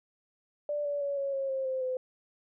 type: tone with pitch steps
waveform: sine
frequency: 587.3 / 575.9 / 564.7 / 553.7 / 542.9 / 532.4 / 522 / 511.9 Hz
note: D5 / D5 / C#5 / C#5 / C#5 / C5 / C5 / C5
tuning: 0 / -34 / +32 / -2 / -36 / +30 / -4 / -38 cents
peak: -29 dBFS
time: 0.69-1.97 s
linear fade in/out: 2 ms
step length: 160 ms
effects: none